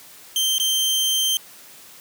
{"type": "tone with dropouts", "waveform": "sawtooth", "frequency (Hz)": 3136, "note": "G7", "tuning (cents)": 0, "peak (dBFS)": -15, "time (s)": [0.36, 1.37], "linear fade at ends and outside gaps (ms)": 1, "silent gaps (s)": [0.582, 0.599], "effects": ["white hiss -45 dBFS RMS until 2 s", "high-pass 100 Hz 12 dB/octave"]}